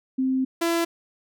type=tone pair in turn; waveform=sine / sawtooth; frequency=261.6 / 336.3 Hz; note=C4 / E4; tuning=0 / +35 cents; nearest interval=major third; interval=435 cents; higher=second; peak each=-20 / -17 dBFS; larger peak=second; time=0.18-0.45 / 0.61-0.85 s; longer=first; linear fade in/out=10 ms; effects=none